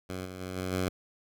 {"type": "tone with level steps", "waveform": "10% pulse", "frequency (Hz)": 92.5, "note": "F#2", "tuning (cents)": 0, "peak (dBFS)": [-27, -32, -28, -24, -20], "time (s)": [0.09, 0.89], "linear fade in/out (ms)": 10, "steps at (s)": [0.25, 0.4, 0.56, 0.72], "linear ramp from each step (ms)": 10, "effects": []}